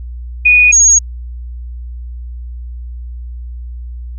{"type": "tone pair in turn", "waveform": "sine", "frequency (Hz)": [2469, 6604], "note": ["D#7", "G#8"], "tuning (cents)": [-14, -11], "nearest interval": "octave + perfect fourth", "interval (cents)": 1703, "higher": "second", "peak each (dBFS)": -4, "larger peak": "neither", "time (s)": [[0.45, 0.72], [0.72, 0.99]], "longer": "neither", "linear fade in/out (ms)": 10, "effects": ["added 60 Hz sine -23 dBFS peak until 4.18 s"]}